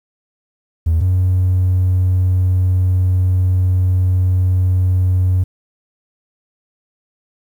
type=tone pair in turn; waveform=triangle; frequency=82 / 92.04 Hz; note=E2 / F#2; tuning=-9 / -9 cents; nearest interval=major second; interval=200 cents; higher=second; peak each=-8 dBFS; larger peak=neither; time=0.86-1.01 / 1.01-5.44 s; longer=second; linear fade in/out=10 ms; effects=tanh soft clip ceiling -7 dBFS + 8-bit